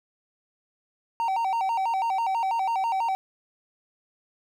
triangle tone with vibrato, 841 Hz, G#5, 22 cents sharp, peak -21 dBFS, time 1.2-3.15 s, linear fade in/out 0 ms, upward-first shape square, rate 6.1 Hz, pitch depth 160 cents each way, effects none

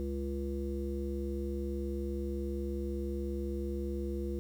harmonic tone, 69.3 Hz, C#2, in tune, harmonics 1 / 3 / 5 / 7, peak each -36 / -40 / -38 / -44 dBFS, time 0-4.39 s, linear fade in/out 0 ms, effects 10-bit

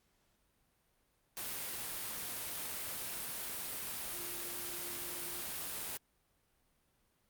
sine tone in noise, 349.2 Hz, F4, in tune, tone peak -51 dBFS, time 4.13-5.41 s, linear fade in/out 0 ms, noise white, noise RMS -41 dBFS, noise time 1.37-5.97 s, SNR -13 dB, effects pink hiss -75 dBFS RMS until 7.29 s + Opus 48 kbps

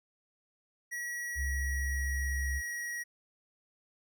square tone with pitch glide, 1921 to 1905.5 Hz, B6 to A#6, -48 to +38 cents, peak -36 dBFS, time 0.91-3.04 s, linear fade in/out 20 ms, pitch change -14 cents, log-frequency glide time 1.19-2.7 s
sine tone, 67.8 Hz, C#2, 38 cents flat, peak -31 dBFS, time 1.35-2.62 s, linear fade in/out 50 ms
effects none

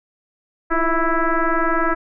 sine tone with frequency modulation, 654 Hz, E5, 14 cents flat, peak -15 dBFS, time 0.7-1.95 s, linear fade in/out 20 ms, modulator 332 Hz, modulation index 3.1, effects none

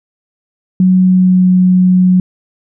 sine tone with pitch glide, 185 to 183.19 Hz, F#3 to F#3, 0 to -17 cents, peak -5 dBFS, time 0.8-2.2 s, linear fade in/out 2 ms, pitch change -17 cents, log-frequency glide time 1-1.5 s, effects none

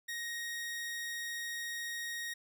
sawtooth tone, 1874 Hz, A#6, 9 cents sharp, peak -34 dBFS, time 0.08-2.34 s, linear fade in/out 10 ms, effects none

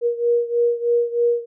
sine beating tone pair, 473.6 / 476.8 Hz, A#4 / A#4, +27 / +39 cents, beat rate 3.2 Hz, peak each -18 / -21 dBFS, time 0.01-1.46 s, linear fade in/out 50 ms, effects none

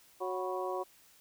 harmonic tone with a mistuned harmonic, 184.5 Hz, F#3, 5 cents flat, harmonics 2 / 3 / 4 / 5 / 6, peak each -37 / -39 / -40 / -41 / -42 dBFS, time 0.2-0.84 s, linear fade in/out 20 ms, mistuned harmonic 5, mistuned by +100 cents, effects white hiss -62 dBFS RMS until 1.2 s

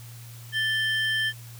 triangle tone pair together, 1760 / 3136 Hz, A6 / G7, 0 / 0 cents, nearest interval minor seventh, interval 1000 cents, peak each -23 / -26 dBFS, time 0.52-1.33 s, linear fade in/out 50 ms, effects added 117 Hz sine -41 dBFS peak until 1.59 s + white hiss -49 dBFS RMS until 1.59 s

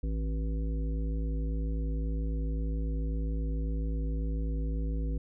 harmonic tone with a mistuned harmonic, 53.7 Hz, A1, 41 cents flat, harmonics 1 / 3 / 5 / 7 / 9, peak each -29 / -39 / -41 / -49 / -47 dBFS, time 0.03-5.18 s, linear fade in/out 5 ms, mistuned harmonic 1, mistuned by +59 cents, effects none

